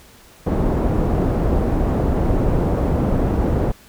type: low-pass noise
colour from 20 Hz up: pink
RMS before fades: -18 dBFS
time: 0.46-3.72 s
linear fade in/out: 10 ms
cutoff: 580 Hz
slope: 12 dB/octave
effects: pink hiss -47 dBFS RMS until 3.88 s